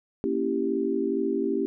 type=chord; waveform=sine; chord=A# diminished seventh; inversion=none; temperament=equal; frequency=233.1 / 277.2 / 329.6 / 392 Hz; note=A#3 / C#4 / E4 / G4; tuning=0 / 0 / 0 / 0 cents; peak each=-31 / -29 / -30 / -27 dBFS; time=0.24-1.66 s; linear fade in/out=0 ms; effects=none